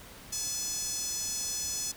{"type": "tone with high-pass filter", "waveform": "sawtooth", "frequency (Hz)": 859, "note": "A5", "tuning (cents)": -42, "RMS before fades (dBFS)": -34, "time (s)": [0.32, 1.92], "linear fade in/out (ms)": 10, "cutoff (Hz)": 6000, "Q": 3.5, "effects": ["pink hiss -49 dBFS RMS until 1.96 s"]}